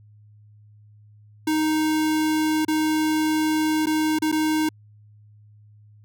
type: tone with dropouts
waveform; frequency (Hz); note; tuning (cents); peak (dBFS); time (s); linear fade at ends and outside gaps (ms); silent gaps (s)
square; 311.1; D#4; 0; -20; 1.47-4.69; 5; 2.65-2.681 / 3.859-3.868 / 4.188-4.22 / 4.317-4.324
effects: added 105 Hz sine -48 dBFS peak until 6.04 s